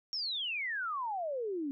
sine exponential sweep, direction down, 5588 to 268.6 Hz, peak -33 dBFS, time 0.13-1.71 s, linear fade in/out 0 ms, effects none

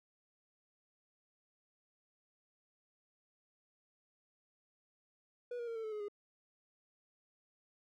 triangle tone with pitch steps, 487.1 / 473.5 / 460.3 / 447.4 / 435 / 422.8 / 411 Hz, B4 / A#4 / A#4 / A4 / A4 / G#4 / G#4, -24 / +27 / -22 / +29 / -20 / +31 / -18 cents, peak -37 dBFS, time 5.51-6.084 s, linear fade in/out 5 ms, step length 82 ms, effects none

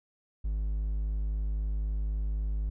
triangle tone, 51.91 Hz, G#1, in tune, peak -26 dBFS, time 0.44-2.7 s, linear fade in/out 10 ms, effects none

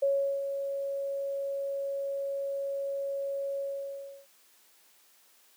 sine tone with ADSR envelope, 554.4 Hz, C#5, in tune, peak -22 dBFS, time 0.02-4.27 s, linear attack 8 ms, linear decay 380 ms, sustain -8 dB, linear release 680 ms, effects white hiss -62 dBFS RMS until 5.56 s + high-pass 300 Hz 12 dB/octave

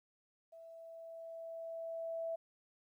sine tone with level ramp, 659.3 Hz, E5, in tune, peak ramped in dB -52 to -36 dBFS, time 0.52-2.36 s, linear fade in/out 10 ms, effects 13-bit

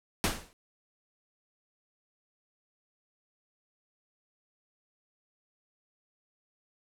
pink noise with exponential decay, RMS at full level -24 dBFS, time 0.24-0.53 s, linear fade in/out 0 ms, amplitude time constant 61 ms, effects low-pass 12000 Hz 12 dB/octave

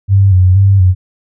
sine tone with vibrato, 95 Hz, F#2, 46 cents sharp, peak -4 dBFS, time 0.08-0.95 s, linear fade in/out 50 ms, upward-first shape square, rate 2.1 Hz, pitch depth 57 cents each way, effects none

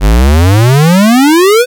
square exponential sweep, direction up, 46.99 to 513 Hz, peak -4 dBFS, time 0-1.66 s, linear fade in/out 50 ms, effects none

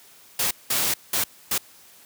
white noise bursts at uneven times, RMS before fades -23 dBFS, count 4, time 0.39-0.51 / 0.7-0.94 / 1.13-1.24 / 1.51-1.58 s, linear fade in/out 5 ms, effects white hiss -51 dBFS RMS until 2.05 s + high-pass 80 Hz 12 dB/octave

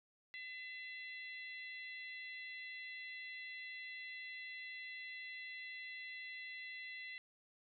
harmonic tone with a mistuned harmonic, 674 Hz, E5, 38 cents sharp, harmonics 3 / 4 / 5 / 6, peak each -47 / -54 / -59 / -58 dBFS, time 0.34-7.18 s, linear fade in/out 0 ms, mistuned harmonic 5, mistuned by +25 cents, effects none

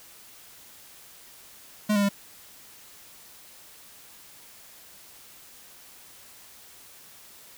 square tone with pitch steps, 210.8 / 202.8 / 200.4 Hz, G#3 / G#3 / G3, +26 / -41 / +38 cents, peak -21 dBFS, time 1.89-2.091 s, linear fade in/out 10 ms, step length 67 ms, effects white hiss -50 dBFS RMS until 7.57 s

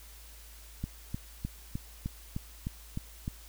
click train, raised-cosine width 5 ms, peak -21 dBFS, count 9, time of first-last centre 0.84-3.279 s, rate 3.28 Hz, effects added 54 Hz sine -50 dBFS peak until 3.48 s + white hiss -54 dBFS RMS until 3.48 s

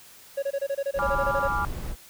triangle tone bursts, 555 Hz, C#5, 2 cents sharp, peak -22 dBFS, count 14, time 0.37-1.479 s, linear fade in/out 10 ms, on 56 ms, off 25 ms
brown noise, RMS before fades -32 dBFS, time 0.94-1.96 s, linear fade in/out 50 ms
sine chord, G# diminished seventh, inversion none, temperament equal, 830.6 / 987.8 / 1174.7 / 1396.9 Hz, G#5 / B5 / D6 / F6, 0 / 0 / 0 / 0 cents, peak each -30 / -33 / -29 / -29 dBFS, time 0.99-1.65 s, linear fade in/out 0 ms
effects white hiss -50 dBFS RMS until 2.09 s

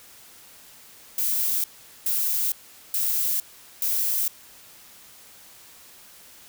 violet noise bursts, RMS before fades -24 dBFS, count 4, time 1.18-4.28 s, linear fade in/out 2 ms, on 460 ms, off 420 ms, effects white hiss -49 dBFS RMS until 6.48 s

